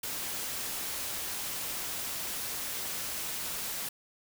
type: noise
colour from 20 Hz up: white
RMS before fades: -36 dBFS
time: 0.03-3.89 s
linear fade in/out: 5 ms
effects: none